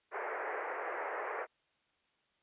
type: band-pass noise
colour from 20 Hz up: pink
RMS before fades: -39 dBFS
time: 0.11-1.47 s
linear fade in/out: 50 ms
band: 400 to 2100 Hz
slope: 48 dB/octave
effects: white hiss -75 dBFS RMS until 2.42 s + resampled to 8000 Hz

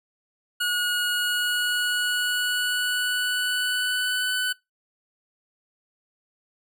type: tone with pitch glide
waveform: 25% pulse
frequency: 1449 to 1499.2 Hz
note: F#6 to F#6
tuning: -37 to +22 cents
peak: -19 dBFS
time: 0.6-4.53 s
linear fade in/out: 10 ms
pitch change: +59 cents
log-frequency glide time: 1.12-4.33 s
effects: noise-tail reverb RT60 0.2 s tail -23 dB re dry

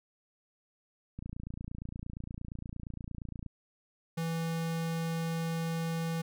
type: click train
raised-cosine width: 5 ms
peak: -28 dBFS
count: 66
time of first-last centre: 1.19-3.463 s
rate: 28.6 Hz
type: tone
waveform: square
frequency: 164.81 Hz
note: E3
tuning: in tune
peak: -32 dBFS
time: 4.17-6.22 s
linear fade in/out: 10 ms
effects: none

